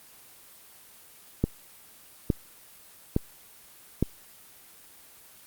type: click train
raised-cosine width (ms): 3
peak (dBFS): -9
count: 4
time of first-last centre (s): 1.44-4.026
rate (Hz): 1.16
effects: white hiss -52 dBFS RMS until 5.46 s + Opus 24 kbps